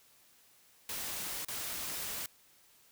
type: noise with dropouts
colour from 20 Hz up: white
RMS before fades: -39 dBFS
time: 0.89-2.26 s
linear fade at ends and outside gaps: 2 ms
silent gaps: 1.449-1.483 s
effects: white hiss -64 dBFS RMS until 2.91 s